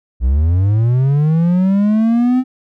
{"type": "linear sweep", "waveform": "triangle", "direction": "up", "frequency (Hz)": [57.8, 260], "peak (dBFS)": -8, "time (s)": [0.2, 2.44], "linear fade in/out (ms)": 50, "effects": []}